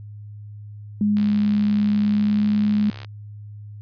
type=tone with pitch glide; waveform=sine; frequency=207.7 to 209.1 Hz; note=G#3 to G#3; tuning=0 to +12 cents; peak=-16 dBFS; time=1.01-2.9 s; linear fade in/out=2 ms; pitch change=+12 cents; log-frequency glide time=2.03-2.45 s
type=click train; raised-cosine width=0.2 ms; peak=-20 dBFS; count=129; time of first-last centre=1.17-3.047 s; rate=68.2 Hz
effects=added 104 Hz sine -35 dBFS peak until 3.81 s + resampled to 11025 Hz